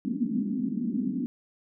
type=band-pass noise; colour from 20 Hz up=white; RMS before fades=-29 dBFS; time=0.05-1.26 s; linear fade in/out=0 ms; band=200 to 260 Hz; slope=48 dB/octave; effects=none